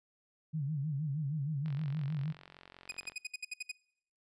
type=tone with vibrato; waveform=sine; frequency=146.8 Hz; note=D3; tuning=in tune; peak=-32 dBFS; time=0.53-2.33 s; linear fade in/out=20 ms; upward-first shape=sine; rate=6.4 Hz; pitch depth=140 cents each way
type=click train; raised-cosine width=0.3 ms; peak=-35 dBFS; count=67; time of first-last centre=1.66-3.12 s; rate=45.2 Hz
type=tone bursts; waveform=sawtooth; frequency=2489 Hz; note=D#7; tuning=in tune; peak=-33 dBFS; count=10; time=2.89-3.716 s; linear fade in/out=5 ms; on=25 ms; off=64 ms
effects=noise-tail reverb RT60 0.7 s tail -24 dB re dry + resampled to 22050 Hz